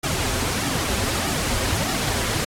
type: noise with flanger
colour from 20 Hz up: pink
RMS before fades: -23 dBFS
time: 0.03-2.45 s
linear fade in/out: 10 ms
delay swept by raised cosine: 1.9 to 6.8 ms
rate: 1.6 Hz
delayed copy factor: -0.8
effects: low-pass 11000 Hz 12 dB/octave + AAC 64 kbps